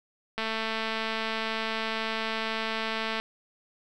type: click train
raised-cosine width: 0.3 ms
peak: -15 dBFS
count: 627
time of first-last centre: 0.38-3.2 s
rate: 222 Hz
effects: none